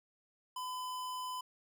square tone, 1009 Hz, B5, 37 cents sharp, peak -39 dBFS, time 0.56-1.41 s, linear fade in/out 5 ms, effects none

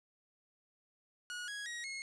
sawtooth tone with pitch steps, 1453 / 1659.4 / 1895.2 / 2165 Hz, F#6 / G#6 / A#6 / C#7, -32 / -2 / +28 / -41 cents, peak -37 dBFS, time 1.3-2.02 s, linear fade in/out 0 ms, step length 180 ms, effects resampled to 22050 Hz + 11-bit

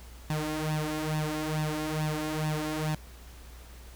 sawtooth tone with flanger, 154.1 Hz, D#3, 16 cents flat, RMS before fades -31 dBFS, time 0.3-2.95 s, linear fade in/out 2 ms, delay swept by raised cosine 1.1 to 3.7 ms, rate 2.3 Hz, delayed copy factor +0.75, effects added 60 Hz sine -46 dBFS peak until 3.95 s + pink hiss -53 dBFS RMS until 3.95 s

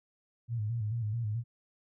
sine tone with vibrato, 111.5 Hz, A2, 23 cents sharp, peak -30 dBFS, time 0.48-1.44 s, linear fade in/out 50 ms, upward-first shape square, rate 4.6 Hz, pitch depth 90 cents each way, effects none

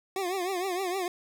25% pulse tone with vibrato, 370 Hz, F#4, in tune, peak -25 dBFS, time 0.16-1.08 s, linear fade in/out 2 ms, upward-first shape triangle, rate 6.5 Hz, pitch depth 130 cents each way, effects none

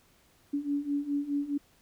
sine beating tone pair, 283.3 / 288.1 Hz, C#4 / D4, +38 / -33 cents, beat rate 4.8 Hz, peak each -33 / -30 dBFS, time 0.53-1.58 s, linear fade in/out 10 ms, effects pink hiss -64 dBFS RMS until 1.81 s

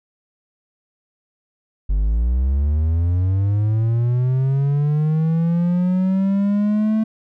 triangle linear sweep, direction up, 46.81 to 220.7 Hz, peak -13 dBFS, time 1.89-7.04 s, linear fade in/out 10 ms, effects none

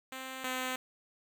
5% pulse tone pair in turn, 261.6 / 256.7 Hz, C4 / C4, 0 / -33 cents, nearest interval unison, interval 33 cents, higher first, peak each -29 / -22 dBFS, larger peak second, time 0.12-0.44 / 0.44-0.76 s, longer neither, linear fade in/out 2 ms, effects none

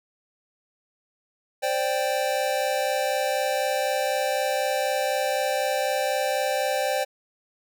square chord, C suspended second, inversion none, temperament equal, 523.3 / 587.3 / 784 Hz, C5 / D5 / G5, 0 / 0 / 0 cents, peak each -28 / -28 / -28 dBFS, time 1.62-7.05 s, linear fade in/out 20 ms, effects none

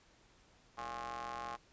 sawtooth ring-modulated tone, 123.47 Hz, B2, in tune, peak -34 dBFS, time 0.77-1.57 s, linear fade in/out 20 ms, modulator 949 Hz, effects pink hiss -66 dBFS RMS until 1.72 s + resampled to 16000 Hz

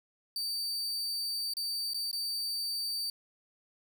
40% pulse tone with dropouts, 4614 Hz, D8, 31 cents flat, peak -31 dBFS, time 0.36-3.1 s, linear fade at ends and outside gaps 2 ms, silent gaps 1.537-1.568 / 1.935-1.944 / 2.114-2.129 s, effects none

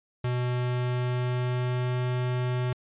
square tone with pitch glide, 123.9 to 124.98 Hz, B2 to B2, +6 to +21 cents, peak -26 dBFS, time 0.24-2.73 s, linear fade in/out 5 ms, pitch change +15 cents, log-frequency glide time 0.47-2 s, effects resampled to 8000 Hz

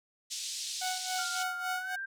pink band-pass noise, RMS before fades -38 dBFS, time 0.3-1.44 s, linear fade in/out 20 ms, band 3600 to 8300 Hz, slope 24 dB/octave
sawtooth tone with tremolo, 740 Hz, F#5, in tune, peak -28 dBFS, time 0.81-1.96 s, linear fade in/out 10 ms, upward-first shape sine, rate 3.6 Hz, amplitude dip 80%
sine tone with pitch glide, 1400 to 1580.6 Hz, F6 to G6, +4 to +14 cents, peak -35 dBFS, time 1.18-2.06 s, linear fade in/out 10 ms, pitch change +210 cents, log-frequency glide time 1.73-1.92 s
effects none

